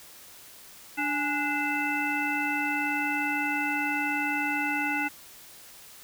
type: harmonic tone with a mistuned harmonic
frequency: 293.5 Hz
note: D4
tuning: 1 cent flat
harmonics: 1 / 3 / 5 / 7 / 9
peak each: -32 / -32 / -32 / -32 / -32 dBFS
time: 0.97-5.09 s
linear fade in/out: 20 ms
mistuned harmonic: 3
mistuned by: -92 cents
effects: white hiss -49 dBFS RMS until 6.03 s